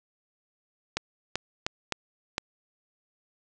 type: clicks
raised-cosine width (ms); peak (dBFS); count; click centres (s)
0.2; -10; 5; 0.97 / 1.356 / 1.665 / 1.923 / 2.381
effects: resampled to 22050 Hz + 8-bit